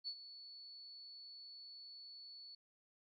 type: tone with ADSR envelope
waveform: sine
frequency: 4435 Hz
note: C#8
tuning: in tune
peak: -39 dBFS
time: 0.04-2.55 s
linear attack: 37 ms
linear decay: 66 ms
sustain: -13 dB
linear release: 4 ms
effects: AAC 48 kbps